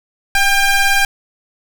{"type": "ring-modulated tone", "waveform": "25% pulse", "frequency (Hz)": 797, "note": "G5", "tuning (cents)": 28, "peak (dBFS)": -4, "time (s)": [0.35, 1.05], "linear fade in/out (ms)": 2, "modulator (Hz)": 806, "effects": []}